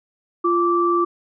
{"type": "tone pair together", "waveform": "sine", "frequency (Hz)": [346.7, 1166.2], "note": ["F4", "D6"], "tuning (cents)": [-13, -13], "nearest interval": "octave + major sixth", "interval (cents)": 2100, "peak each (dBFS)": -18, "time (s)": [0.44, 1.05], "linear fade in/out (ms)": 10, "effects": []}